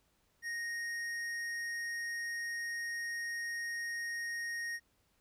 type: tone with hard clipping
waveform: sine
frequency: 1864.7 Hz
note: A#6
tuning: in tune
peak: -38 dBFS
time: 0.42-4.8 s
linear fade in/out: 50 ms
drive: 10 dB
effects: pink hiss -74 dBFS RMS until 5.2 s